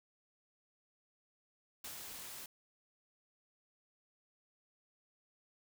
white noise with ADSR envelope, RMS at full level -45 dBFS, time 1.84-2.46 s, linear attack 5 ms, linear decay 90 ms, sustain -3 dB, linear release 3 ms, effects none

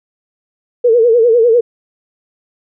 sine tone with vibrato, 466.2 Hz, A#4, in tune, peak -6 dBFS, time 0.84-1.61 s, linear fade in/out 10 ms, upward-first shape sine, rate 10 Hz, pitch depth 99 cents each way, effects none

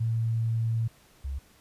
sine tone pair in turn, 113.8 / 68.08 Hz, A#2 / C#2, -41 / -31 cents, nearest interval major sixth, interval 890 cents, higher first, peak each -24 / -30 dBFS, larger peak first, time 0-0.88 / 1.24-1.39 s, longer first, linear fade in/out 10 ms, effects pink hiss -59 dBFS RMS until 1.6 s + resampled to 32000 Hz

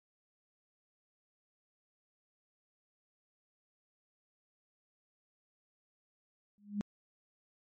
sine tone with exponential growth, 205.2 Hz, G#3, 21 cents flat, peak -28 dBFS, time 6.58-6.81 s, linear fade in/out 0 ms, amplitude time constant 49 ms, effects MP3 32 kbps

